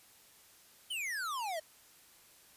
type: exponential sweep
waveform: square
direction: down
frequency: 3136 to 609 Hz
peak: -36 dBFS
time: 0.9-1.6 s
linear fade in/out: 10 ms
effects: white hiss -61 dBFS RMS until 2.56 s + resampled to 32000 Hz